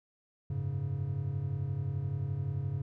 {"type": "chord", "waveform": "triangle", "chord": "F# suspended second", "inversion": "none", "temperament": "just", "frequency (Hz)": [92.5, 104.06, 138.75], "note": ["F#2", "G#2", "C#3"], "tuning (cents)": [0, 4, 2], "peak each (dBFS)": [-37, -34, -32], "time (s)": [0.5, 2.82], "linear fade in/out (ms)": 5, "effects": []}